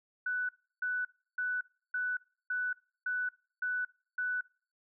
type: tone bursts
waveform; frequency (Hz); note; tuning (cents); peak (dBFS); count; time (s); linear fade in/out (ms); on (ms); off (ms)
sine; 1489; F#6; +11; -30; 8; 0.26-4.41; 5; 230; 330
effects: noise-tail reverb RT60 0.4 s tail -23 dB re dry